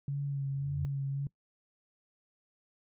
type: tone with vibrato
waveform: sine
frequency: 139.5 Hz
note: C#3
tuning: 11 cents sharp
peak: -31 dBFS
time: 0.08-1.27 s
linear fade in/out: 2 ms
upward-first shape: sine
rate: 1.8 Hz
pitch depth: 28 cents each way
type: tone with exponential growth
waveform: sine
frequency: 88 Hz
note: F2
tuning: 14 cents sharp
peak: -31 dBFS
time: 0.42-0.85 s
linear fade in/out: 0 ms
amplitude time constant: 92 ms
effects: noise-tail reverb RT60 0.1 s tail -22 dB re dry